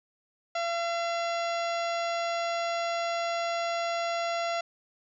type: harmonic tone with a mistuned harmonic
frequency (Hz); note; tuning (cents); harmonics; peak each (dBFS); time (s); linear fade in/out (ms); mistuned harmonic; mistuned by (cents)
680; F5; -46; 1 / 2 / 3 / 4 / 5 / 6 / 7 / 8 / 10; -29 / -35 / -39 / -41 / -43 / -45 / -46 / -47 / -49; 0.55-4.61; 5; 8; +39
effects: none